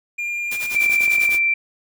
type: tone with vibrato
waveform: triangle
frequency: 2400 Hz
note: D7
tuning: 37 cents sharp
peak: -21 dBFS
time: 0.18-1.29 s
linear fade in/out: 10 ms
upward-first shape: triangle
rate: 10 Hz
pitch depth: 8 cents each way
type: noise with tremolo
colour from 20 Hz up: white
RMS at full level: -29 dBFS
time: 0.51-1.39 s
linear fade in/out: 5 ms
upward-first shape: sine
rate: 10 Hz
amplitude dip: 85%
type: clicks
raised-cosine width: 1 ms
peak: -25 dBFS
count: 8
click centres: 0.747 / 0.861 / 0.897 / 1.008 / 1.079 / 1.183 / 1.292 / 1.346 s
type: tone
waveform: sine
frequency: 2349 Hz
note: D7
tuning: in tune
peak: -15 dBFS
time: 0.75-1.54 s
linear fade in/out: 5 ms
effects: none